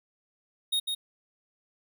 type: tone with echo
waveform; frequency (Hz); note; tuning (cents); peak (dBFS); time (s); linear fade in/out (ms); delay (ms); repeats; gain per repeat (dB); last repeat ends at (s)
square; 3729; A#7; 0; -25; 0.72-0.8; 10; 150; 1; -4; 0.95
effects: none